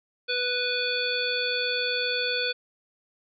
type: harmonic tone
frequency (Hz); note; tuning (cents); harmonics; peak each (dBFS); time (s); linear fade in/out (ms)
493.9; B4; 0; 1 / 3 / 5 / 7 / 9; -31 / -31 / -31 / -31 / -31; 0.28-2.53; 20
effects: none